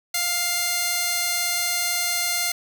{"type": "tone pair together", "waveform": "5% pulse", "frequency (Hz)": [701, 2103], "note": ["F5", "C7"], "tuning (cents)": [6, 8], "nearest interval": "octave + perfect fifth", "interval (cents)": 1902, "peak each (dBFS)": -15, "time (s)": [0.14, 2.52], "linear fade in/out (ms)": 5, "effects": []}